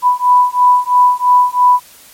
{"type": "beating tone pair", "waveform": "sine", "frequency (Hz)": [989, 992], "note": ["B5", "B5"], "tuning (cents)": [2, 7], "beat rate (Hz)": 3, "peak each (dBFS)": -10, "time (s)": [0.02, 1.8], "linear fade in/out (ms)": 50, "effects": ["white hiss -41 dBFS RMS until 2.13 s", "MP3 64 kbps"]}